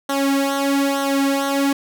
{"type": "tone with flanger", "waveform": "sawtooth", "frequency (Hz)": 276.8, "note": "C#4", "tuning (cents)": -2, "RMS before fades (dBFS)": -19, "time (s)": [0.09, 1.73], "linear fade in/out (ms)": 5, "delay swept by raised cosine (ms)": [0.41, 3.21], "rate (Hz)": 1.1, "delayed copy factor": -0.8, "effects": []}